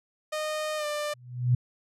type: tone with pitch glide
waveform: sawtooth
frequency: 615 to 594.7 Hz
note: D#5 to D5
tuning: -20 to +22 cents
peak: -25 dBFS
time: 0.32-1.14 s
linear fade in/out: 10 ms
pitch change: -58 cents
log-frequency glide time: 0.77-0.85 s
type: tone with exponential growth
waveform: sine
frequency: 123.7 Hz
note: B2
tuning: 3 cents sharp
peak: -16 dBFS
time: 1.13-1.55 s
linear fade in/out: 5 ms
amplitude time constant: 90 ms
effects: low-pass 11000 Hz 12 dB/octave